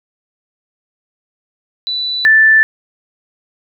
sine tone pair in turn, 3972 / 1762.2 Hz, B7 / A6, +9 / +2 cents, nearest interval octave + major second, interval 1407 cents, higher first, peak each -16 / -5 dBFS, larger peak second, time 1.87-2.25 / 2.25-2.63 s, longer neither, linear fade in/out 0 ms, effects none

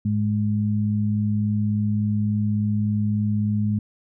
sine tone pair together, 105.9 / 209.4 Hz, G#2 / G#3, +34 / +15 cents, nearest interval octave, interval 1181 cents, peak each -22 dBFS, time 0.05-3.79 s, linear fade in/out 5 ms, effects none

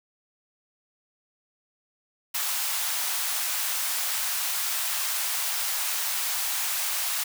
white high-pass noise, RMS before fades -28 dBFS, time 2.34-7.24 s, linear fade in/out 10 ms, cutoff 720 Hz, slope 24 dB/octave, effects none

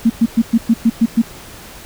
sine tone bursts, 229 Hz, A#3, 31 cents flat, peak -7 dBFS, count 8, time 0.05-1.22 s, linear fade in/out 10 ms, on 50 ms, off 110 ms, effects pink hiss -36 dBFS RMS until 1.85 s

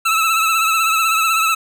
25% pulse tone with vibrato, 1313 Hz, E6, 7 cents flat, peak -10 dBFS, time 0.05-1.55 s, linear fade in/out 10 ms, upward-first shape triangle, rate 16 Hz, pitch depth 53 cents each way, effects none

